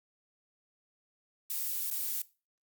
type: noise with dropouts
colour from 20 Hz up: violet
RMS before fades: -34 dBFS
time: 1.5-2.22 s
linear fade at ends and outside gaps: 2 ms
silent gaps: 1.903-1.911 s
effects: noise-tail reverb RT60 0.3 s tail -19 dB re dry + Opus 48 kbps